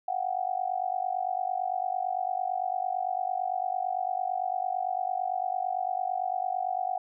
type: tone with amplitude modulation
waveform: sine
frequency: 740 Hz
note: F#5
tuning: in tune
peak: -23 dBFS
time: 0.08-6.98 s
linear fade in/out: 5 ms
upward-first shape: sine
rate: 48.9 Hz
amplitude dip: 95%
effects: none